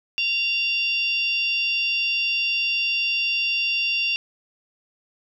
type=harmonic tone with a mistuned harmonic; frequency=924 Hz; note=A#5; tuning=16 cents flat; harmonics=3 / 4 / 5 / 6; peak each=-21 / -31 / -32 / -33 dBFS; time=0.18-4.16 s; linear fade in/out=0 ms; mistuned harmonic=4; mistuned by=-110 cents; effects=none